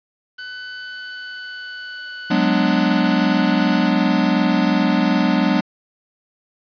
sawtooth tone with pitch glide, 1500 to 1476.8 Hz, F#6 to F#6, +23 to -4 cents, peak -26 dBFS, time 0.38-3.87 s, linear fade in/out 10 ms, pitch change -27 cents, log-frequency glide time 0.79-3.65 s
square chord, G# half-diminished seventh, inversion third, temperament equal, 185 / 207.7 / 246.9 / 293.7 Hz, F#3 / G#3 / B3 / D4, 0 / 0 / 0 / 0 cents, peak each -21 dBFS, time 2.3-5.61 s, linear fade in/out 10 ms
effects resampled to 11025 Hz + 8-bit

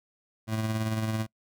25% pulse tone with tremolo, 110 Hz, A2, in tune, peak -22 dBFS, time 0.47-1.27 s, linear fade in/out 50 ms, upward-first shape sine, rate 18 Hz, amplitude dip 40%, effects noise-tail reverb RT60 0.1 s tail -25 dB re dry

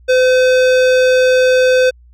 sine tone with hard clipping, 510 Hz, C5, 44 cents flat, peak -10 dBFS, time 0.08-1.91 s, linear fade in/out 20 ms, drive 17 dB, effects added 60 Hz sine -41 dBFS peak until 2.13 s

